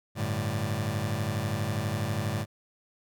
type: chord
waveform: sawtooth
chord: G suspended second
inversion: none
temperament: just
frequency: 98 / 110.25 / 147 Hz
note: G2 / A2 / D3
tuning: 0 / +4 / +2 cents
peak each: -28 / -27 / -30 dBFS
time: 0.15-2.46 s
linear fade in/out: 50 ms
effects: none